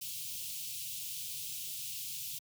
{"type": "band-stop noise", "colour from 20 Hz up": "white", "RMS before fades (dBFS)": -41, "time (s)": [0.01, 2.39], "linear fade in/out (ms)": 10, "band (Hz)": [160, 2600], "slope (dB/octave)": 48, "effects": ["high-pass 100 Hz 12 dB/octave"]}